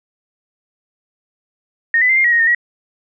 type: tone with pitch steps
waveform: sine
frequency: 1849 / 2000 / 2084 / 2116 / 1909 / 1872 / 1828 / 1913 Hz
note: A#6 / B6 / C7 / C7 / A#6 / A#6 / A#6 / A#6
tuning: -15 / +21 / -7 / +19 / +41 / +7 / -34 / +44 cents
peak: -10 dBFS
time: 1.94-2.548 s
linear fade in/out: 2 ms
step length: 76 ms
effects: none